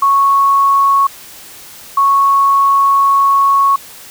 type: tone pair in turn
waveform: sine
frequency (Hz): 1106 / 1106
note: C#6 / C#6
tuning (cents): -4 / -4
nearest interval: unison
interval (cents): 0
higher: neither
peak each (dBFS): -7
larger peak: neither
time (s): 0.02-1.07 / 1.97-3.76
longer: second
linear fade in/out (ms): 5
effects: white hiss -35 dBFS RMS until 4.1 s